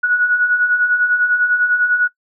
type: beating tone pair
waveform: sine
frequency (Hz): 1456 / 1466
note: F#6 / F#6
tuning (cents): -28 / -16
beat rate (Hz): 10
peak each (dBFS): -21 / -13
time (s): 0.03-2.08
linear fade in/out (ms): 10
effects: noise-tail reverb RT60 0.1 s tail -19 dB re dry